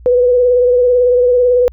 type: tone with vibrato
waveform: sine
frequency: 493.9 Hz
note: B4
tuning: in tune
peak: -7 dBFS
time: 0.06-1.68 s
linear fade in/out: 0 ms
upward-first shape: triangle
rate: 18 Hz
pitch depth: 39 cents each way
effects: added 60 Hz sine -34 dBFS peak until 1.72 s